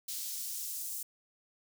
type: noise with high-pass filter sweep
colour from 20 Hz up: white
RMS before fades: -39 dBFS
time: 0.08-1.03 s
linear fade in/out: 5 ms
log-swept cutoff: 4300 to 7600 Hz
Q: 1
effects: none